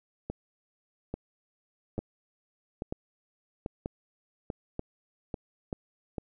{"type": "two click trains", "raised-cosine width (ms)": 2, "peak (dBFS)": [-20, -19], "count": [8, 5], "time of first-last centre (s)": [[0.3, 6.182], [1.99, 5.728]], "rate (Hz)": [1.19, 1.07], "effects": []}